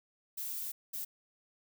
violet noise bursts at uneven times, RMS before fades -39 dBFS, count 2, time 0.37-0.72 / 0.93-1.05 s, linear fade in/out 10 ms, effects none

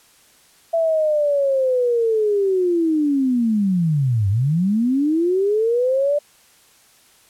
sine linear two-way sweep, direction down then up, 669 to 94.3 to 593 Hz, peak -15 dBFS, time 0.73-6.19 s, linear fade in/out 10 ms, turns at 4.29 s, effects white hiss -53 dBFS RMS until 7.29 s + low-pass 12000 Hz 12 dB/octave

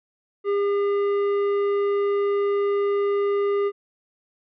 sine tone with tanh clipping, 403.7 Hz, G#4, 49 cents flat, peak -21 dBFS, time 0.44-3.72 s, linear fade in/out 50 ms, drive 10 dB, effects none

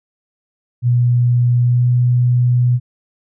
sine tone with pitch glide, 121.8 to 123.14 Hz, B2 to B2, -24 to -5 cents, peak -10 dBFS, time 0.82-2.8 s, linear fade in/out 50 ms, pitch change +19 cents, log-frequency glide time 1.62-1.86 s, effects none

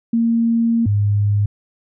sine tone pair in turn, 230.6 / 102.72 Hz, A#3 / G#2, -19 / -19 cents, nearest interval octave + major second, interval 1400 cents, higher first, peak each -13 dBFS, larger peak neither, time 0.13-0.86 / 0.86-1.46 s, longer first, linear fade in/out 5 ms, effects none

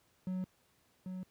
triangle tone with echo, 185 Hz, F#3, in tune, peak -32 dBFS, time 0.27-0.44 s, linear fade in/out 0 ms, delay 790 ms, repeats 1, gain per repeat -5 dB, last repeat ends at 1.23 s, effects pink hiss -71 dBFS RMS until 1.3 s + high-pass 80 Hz 12 dB/octave

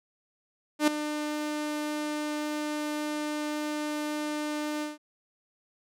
sawtooth tone with ADSR envelope, 300.3 Hz, D4, 39 cents sharp, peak -14 dBFS, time 0.79-4.98 s, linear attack 86 ms, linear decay 5 ms, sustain -12 dB, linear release 160 ms, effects low-pass 12000 Hz 12 dB/octave

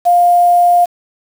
sine tone with quantisation, 703 Hz, F5, 11 cents sharp, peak -6 dBFS, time 0.05-0.86 s, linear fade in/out 20 ms, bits 5, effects none

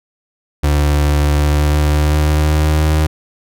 35% pulse tone with pitch glide, 73.42 to 77.25 Hz, D2 to D#2, 0 to -12 cents, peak -9 dBFS, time 0.63-3.07 s, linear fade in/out 10 ms, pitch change +88 cents, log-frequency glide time 1.29-2.91 s, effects none

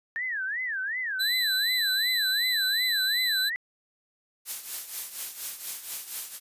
sine tone with vibrato, 1760 Hz, A6, in tune, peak -28 dBFS, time 0.16-3.56 s, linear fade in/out 0 ms, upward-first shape sine, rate 2.7 Hz, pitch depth 260 cents each way
45% pulse tone, 4000 Hz, B7, 21 cents sharp, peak -25 dBFS, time 1.19-3.5 s, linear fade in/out 20 ms
blue noise with tremolo, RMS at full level -31 dBFS, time 4.45-6.4 s, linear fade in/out 50 ms, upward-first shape triangle, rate 4.2 Hz, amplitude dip 75%
effects resampled to 32000 Hz

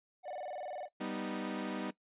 triangle tone with vibrato, 660 Hz, E5, 2 cents sharp, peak -37 dBFS, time 0.23-0.89 s, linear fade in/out 50 ms, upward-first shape square, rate 20 Hz, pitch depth 190 cents each way
sawtooth chord, G augmented, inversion none, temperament equal, 196 / 246.9 / 311.1 Hz, G3 / B3 / D#4, 0 / 0 / 0 cents, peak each -37 dBFS, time 1-1.91 s, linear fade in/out 10 ms
effects noise-tail reverb RT60 0.1 s tail -19 dB re dry + resampled to 8000 Hz

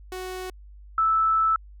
sawtooth / sine tone pair in turn, 370 / 1314.3 Hz, F#4 / E6, 0 / -6 cents, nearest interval octave + minor seventh, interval 2194 cents, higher second, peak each -28 / -18 dBFS, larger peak second, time 0.12-0.5 / 0.98-1.56 s, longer second, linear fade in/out 2 ms, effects added 50 Hz sine -43 dBFS peak until 1.8 s

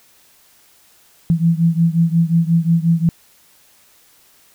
sine beating tone pair, 164.81 / 170.41 Hz, E3 / F3, 0 / -42 cents, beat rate 5.6 Hz, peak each -14 / -16 dBFS, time 1.3-3.09 s, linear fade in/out 0 ms, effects white hiss -52 dBFS RMS until 4.54 s

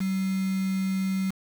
sine tone with quantisation, 190.6 Hz, G3, 48 cents flat, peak -24 dBFS, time 0-1.31 s, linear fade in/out 10 ms, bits 6, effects none

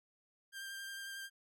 sawtooth tone with vibrato, 1589 Hz, G6, 23 cents sharp, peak -40 dBFS, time 0.52-1.3 s, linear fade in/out 50 ms, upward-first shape triangle, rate 11 Hz, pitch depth 17 cents each way, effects none

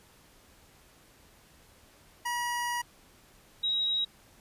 25% pulse / sine tone pair in turn, 962 / 3823 Hz, B5 / A#7, -46 / +43 cents, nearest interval 2 octaves, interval 2389 cents, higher second, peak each -26 dBFS, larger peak neither, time 2.25-2.82 / 3.63-4.05 s, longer first, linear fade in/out 10 ms, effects pink hiss -59 dBFS RMS until 4.4 s + resampled to 32000 Hz

